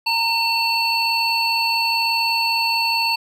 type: tone cluster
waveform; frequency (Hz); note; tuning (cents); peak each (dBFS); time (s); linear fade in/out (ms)
triangle; 918 / 2693 / 4448; A#5 / E7 / C#8; -27 / +36 / +5; -20; 0.06-3.16; 10
effects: none